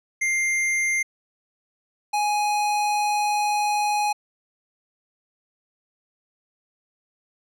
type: tone pair in turn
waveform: square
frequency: 2100 / 833.4 Hz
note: C7 / G#5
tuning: +6 / +6 cents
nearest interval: octave + major third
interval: 1600 cents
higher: first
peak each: -21 dBFS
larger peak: neither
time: 0.21-1.03 / 2.13-4.13 s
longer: second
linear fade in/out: 10 ms
effects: low-pass 11000 Hz 12 dB/octave